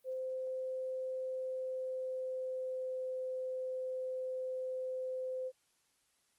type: tone with pitch glide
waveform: sine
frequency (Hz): 518 to 514.7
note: C5 to C5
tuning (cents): -17 to -29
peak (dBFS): -36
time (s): 0.04-5.52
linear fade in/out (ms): 50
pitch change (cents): -12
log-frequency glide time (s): 1.23-3.08
effects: white hiss -75 dBFS RMS until 6.38 s + Opus 32 kbps